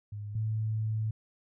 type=tone pair in turn; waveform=sine; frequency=103.83 / 109.33 Hz; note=G#2 / A2; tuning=0 / -11 cents; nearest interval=minor second; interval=89 cents; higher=second; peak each=-36 / -28 dBFS; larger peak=second; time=0.12-0.35 / 0.35-1.11 s; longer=second; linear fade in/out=5 ms; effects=none